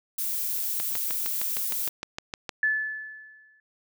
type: noise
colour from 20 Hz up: violet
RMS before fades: -29 dBFS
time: 0.18-1.89 s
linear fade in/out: 5 ms
type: click train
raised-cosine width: 0.2 ms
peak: -15 dBFS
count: 12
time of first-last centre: 0.8-2.492 s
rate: 6.5 Hz
type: tone with exponential decay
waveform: sine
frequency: 1734 Hz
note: A6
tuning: 26 cents flat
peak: -19 dBFS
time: 2.63-3.6 s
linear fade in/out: 2 ms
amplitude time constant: 210 ms
effects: none